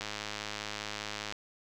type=click train; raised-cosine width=0.2 ms; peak=-19 dBFS; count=139; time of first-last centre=0.01-1.324 s; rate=105 Hz; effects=none